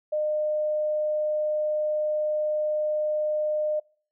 sine tone, 608 Hz, D#5, 40 cents flat, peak -23 dBFS, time 0.12-3.8 s, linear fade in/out 10 ms, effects noise-tail reverb RT60 0.5 s tail -26 dB re dry

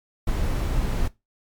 brown noise, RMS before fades -23 dBFS, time 0.27-1.08 s, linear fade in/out 5 ms, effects noise-tail reverb RT60 0.2 s tail -19 dB re dry + MP3 96 kbps

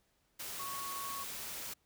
sine tone in noise, 1108.7 Hz, C#6, in tune, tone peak -41 dBFS, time 0.59-1.24 s, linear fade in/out 10 ms, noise white, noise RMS -43 dBFS, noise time 0.39-1.74 s, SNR -1 dB, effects pink hiss -75 dBFS RMS until 1.85 s

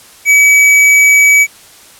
sine tone with hard clipping, 2281 Hz, C#7, 49 cents sharp, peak -5 dBFS, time 0.25-1.47 s, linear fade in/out 50 ms, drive 15 dB, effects white hiss -39 dBFS RMS until 1.99 s + low-pass 12000 Hz 12 dB/octave

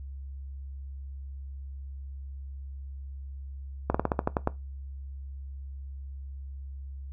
slowing click train, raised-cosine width 1 ms, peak -10 dBFS, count 9, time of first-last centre 3.9-4.474 s, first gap 45 ms, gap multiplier 1.13, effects noise-tail reverb RT60 0.2 s tail -18 dB re dry + added 68 Hz sine -37 dBFS peak until 7.12 s

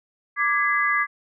sine chord, G# diminished, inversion second, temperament equal with one note detuned, 1174.7 / 1661.2 / 2026 Hz, D6 / G#6 / B6, 0 / 0 / +44 cents, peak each -23 dBFS, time 0.36-1.07 s, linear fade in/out 50 ms, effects none

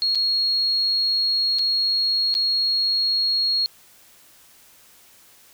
sine tone with dropouts, 4299 Hz, C8, 46 cents sharp, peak -18 dBFS, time 0.02-3.66 s, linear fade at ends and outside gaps 0 ms, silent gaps 0.149-0.155 / 1.586-1.592 / 2.341-2.351 s, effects white hiss -52 dBFS RMS until 5.53 s

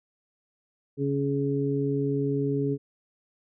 harmonic tone, 139.9 Hz, C#3, 16 cents sharp, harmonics 1 / 2 / 3, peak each -28 / -28 / -28 dBFS, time 0.97-2.78 s, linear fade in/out 50 ms, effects none

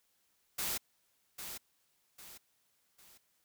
white noise with echo, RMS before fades -36 dBFS, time 0.58-0.78 s, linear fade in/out 10 ms, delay 800 ms, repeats 3, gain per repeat -8 dB, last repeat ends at 3.18 s, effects white hiss -75 dBFS RMS until 3.44 s

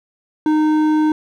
triangle tone with hard clipping, 308 Hz, D#4, 17 cents flat, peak -14 dBFS, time 0.46-1.12 s, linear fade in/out 2 ms, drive 12 dB, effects none

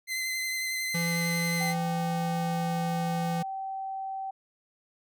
sawtooth tone with vibrato, 2058 Hz, C7, 29 cents flat, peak -26 dBFS, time 0.07-1.75 s, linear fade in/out 50 ms, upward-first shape sine, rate 11 Hz, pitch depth 17 cents each way
square tone, 169.1 Hz, E3, 44 cents sharp, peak -29 dBFS, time 0.94-3.43 s, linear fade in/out 10 ms
sine tone with pitch glide, 778 to 772.2 Hz, G5 to G5, -13 to -26 cents, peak -32 dBFS, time 1.6-4.31 s, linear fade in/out 10 ms, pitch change -13 cents, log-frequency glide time 2.39-2.8 s
effects none

